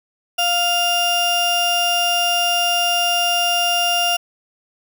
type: tone pair together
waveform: 35% pulse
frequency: 700 / 2800 Hz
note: F5 / F7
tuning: +4 / +4 cents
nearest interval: 2 octaves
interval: 2400 cents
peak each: -18 dBFS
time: 0.38-4.17 s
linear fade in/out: 10 ms
effects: none